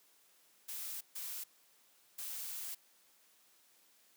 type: noise bursts at uneven times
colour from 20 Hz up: blue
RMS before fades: -43 dBFS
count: 3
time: 0.68-1.01 / 1.15-1.44 / 2.18-2.75 s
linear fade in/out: 10 ms
effects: white hiss -68 dBFS RMS until 4.16 s + high-pass 200 Hz 12 dB/octave